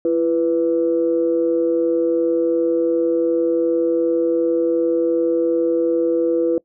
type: tone pair together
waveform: sine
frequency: 337.2 / 494.5 Hz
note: E4 / B4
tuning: +39 / +2 cents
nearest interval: perfect fifth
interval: 663 cents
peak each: -17 dBFS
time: 0.05-6.58 s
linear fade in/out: 2 ms
effects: noise-tail reverb RT60 0.1 s tail -22 dB re dry + tanh soft clip ceiling -7 dBFS